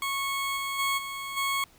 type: tone with level steps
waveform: 20% pulse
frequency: 1100 Hz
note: C#6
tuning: 14 cents flat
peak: -23 / -25 / -20 / -29 / -21 dBFS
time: 0.02-1.64 s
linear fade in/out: 2 ms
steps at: 0.56 / 0.78 / 0.97 / 1.36 s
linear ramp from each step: 20 ms
effects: pink hiss -58 dBFS RMS until 1.78 s